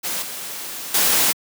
white noise with level steps, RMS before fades -25 / -31 / -17 dBFS, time 0.03-1.33 s, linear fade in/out 20 ms, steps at 0.22 / 0.94 s, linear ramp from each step 5 ms, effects high-pass 150 Hz 12 dB/octave

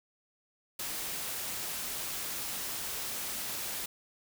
white noise, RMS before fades -37 dBFS, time 0.79-3.86 s, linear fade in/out 5 ms, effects none

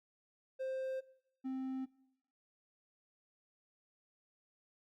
triangle tone pair in turn, 525 / 262.5 Hz, C5 / C4, +6 / +6 cents, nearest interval octave, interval 1200 cents, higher first, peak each -35 / -35 dBFS, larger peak neither, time 0.59-1.01 / 1.44-1.86 s, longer neither, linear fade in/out 20 ms, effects noise-tail reverb RT60 0.7 s tail -20 dB re dry + Opus 48 kbps

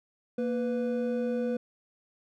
triangle tone pair together, 233.7 / 495.1 Hz, A#3 / B4, +5 / +4 cents, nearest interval octave + minor second, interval 1299 cents, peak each -28 dBFS, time 0.38-1.57 s, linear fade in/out 5 ms, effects none

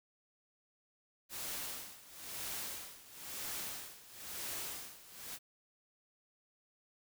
white noise with tremolo, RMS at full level -41 dBFS, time 1.29-5.39 s, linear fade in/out 50 ms, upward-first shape sine, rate 1 Hz, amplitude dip 85%, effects none

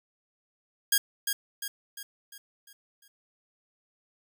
5% pulse tone with echo, 1632 Hz, G#6, 31 cents flat, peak -9 dBFS, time 0.92-0.98 s, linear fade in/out 5 ms, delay 350 ms, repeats 6, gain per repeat -6 dB, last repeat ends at 3.08 s, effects none

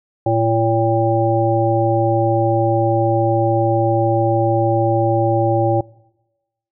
harmonic tone, 113.4 Hz, A#2, 47 cents flat, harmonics 1 / 3 / 5 / 7, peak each -19 / -19 / -19 / -19 dBFS, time 0.26-5.81 s, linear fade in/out 5 ms, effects noise-tail reverb RT60 1.0 s tail -23 dB re dry

